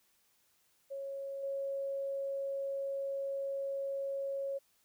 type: tone with level steps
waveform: sine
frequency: 550 Hz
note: C#5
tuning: 14 cents flat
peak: -38 / -34 dBFS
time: 0.9-4.59 s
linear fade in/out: 20 ms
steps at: 1.43 s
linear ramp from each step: 5 ms
effects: white hiss -72 dBFS RMS until 4.84 s